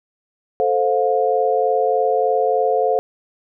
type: chord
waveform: sine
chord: F major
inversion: first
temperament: equal with one note detuned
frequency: 440 / 523.3 / 711.5 Hz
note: A4 / C5 / F5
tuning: 0 / 0 / +32 cents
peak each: -19 dBFS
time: 0.6-2.99 s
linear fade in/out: 0 ms
effects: none